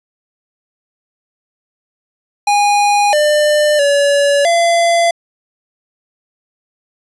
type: tone with pitch steps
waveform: square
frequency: 820 / 598 / 569 / 681 Hz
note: G#5 / D5 / C#5 / F5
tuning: -22 / +31 / +45 / -44 cents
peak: -10 dBFS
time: 2.47-5.11 s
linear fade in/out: 5 ms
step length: 660 ms
effects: resampled to 24000 Hz + 8-bit